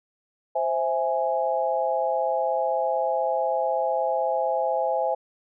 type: chord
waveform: sine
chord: C augmented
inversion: none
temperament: equal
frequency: 523.3 / 659.3 / 830.6 Hz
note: C5 / E5 / G#5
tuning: 0 / 0 / 0 cents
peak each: -26 dBFS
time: 0.55-5.15 s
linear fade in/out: 10 ms
effects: none